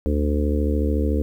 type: harmonic tone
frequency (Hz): 73.7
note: D2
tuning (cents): +7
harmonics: 1 / 3 / 4 / 5 / 6 / 7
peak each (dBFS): -20 / -27 / -26 / -33 / -28 / -31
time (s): 0.06-1.22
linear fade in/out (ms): 0
effects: 9-bit